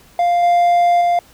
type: tone with level steps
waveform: triangle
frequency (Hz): 698.5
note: F5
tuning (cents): 0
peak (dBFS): -10 / -8 / -10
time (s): 0.19-1.19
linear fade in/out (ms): 2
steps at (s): 0.43 / 1.01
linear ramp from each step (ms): 2
effects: pink hiss -48 dBFS RMS until 1.33 s